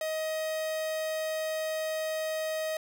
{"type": "tone", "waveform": "45% pulse", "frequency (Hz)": 630, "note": "D#5", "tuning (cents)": 21, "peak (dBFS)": -30, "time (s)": [0.01, 2.77], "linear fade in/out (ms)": 2, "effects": []}